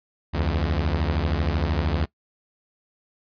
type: beating tone pair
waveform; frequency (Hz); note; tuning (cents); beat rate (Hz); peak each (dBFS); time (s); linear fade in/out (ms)
sawtooth; 72.2 / 85.2; D2 / F2; -29 / -42; 13; -20 / -21; 0.33-2.06; 20
effects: noise-tail reverb RT60 0.1 s tail -21 dB re dry + resampled to 11025 Hz